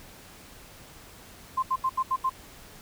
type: tone bursts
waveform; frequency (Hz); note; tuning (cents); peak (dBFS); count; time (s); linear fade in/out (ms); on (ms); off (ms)
sine; 1046.5; C6; 0; -22; 6; 1.57-2.297; 10; 57; 77
effects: pink hiss -49 dBFS RMS until 2.81 s